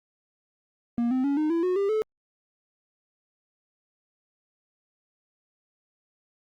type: tone with pitch steps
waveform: triangle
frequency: 236.6 / 258 / 281.4 / 306.8 / 334.6 / 364.9 / 397.9 / 433.9 Hz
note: A#3 / C4 / C#4 / D#4 / E4 / F#4 / G4 / A4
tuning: +26 / -24 / +26 / -24 / +26 / -24 / +26 / -24 cents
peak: -20 dBFS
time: 0.98-2.02 s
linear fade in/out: 0 ms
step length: 130 ms
effects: Opus 48 kbps